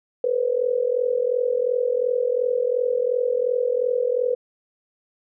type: tone with amplitude modulation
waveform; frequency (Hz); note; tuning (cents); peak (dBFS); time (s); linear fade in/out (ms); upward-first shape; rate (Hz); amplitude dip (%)
sine; 493.9; B4; 0; -15; 0.24-4.35; 2; sine; 42.8; 85
effects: none